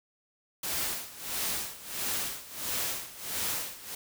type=noise with tremolo; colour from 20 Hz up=white; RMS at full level=-31 dBFS; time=0.63-3.95 s; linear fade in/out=5 ms; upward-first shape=sine; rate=1.5 Hz; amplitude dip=85%; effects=none